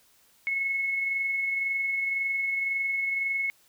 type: tone with amplitude modulation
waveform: sine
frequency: 2188 Hz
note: C#7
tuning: 23 cents flat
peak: -24 dBFS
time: 0.47-3.5 s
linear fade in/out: 0 ms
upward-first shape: sine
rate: 21.9 Hz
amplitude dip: 30%
effects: white hiss -62 dBFS RMS until 3.68 s